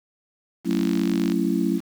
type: chord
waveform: sine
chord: F# minor seventh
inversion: none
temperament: just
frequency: 185 / 222 / 277.5 / 333 Hz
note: F#3 / A3 / C#4 / E4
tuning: 0 / +16 / +2 / +18 cents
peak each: -25 dBFS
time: 0.64-1.81 s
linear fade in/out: 50 ms
type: click train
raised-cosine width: 0.2 ms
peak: -16 dBFS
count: 31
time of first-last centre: 0.71-1.32 s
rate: 49.2 Hz
effects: 7-bit